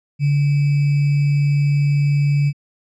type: tone with sample-and-hold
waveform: sine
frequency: 143.6 Hz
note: D3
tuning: 39 cents flat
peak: -13 dBFS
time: 0.19-2.53 s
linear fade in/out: 50 ms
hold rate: 2450 Hz
effects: low-pass 5000 Hz 12 dB/octave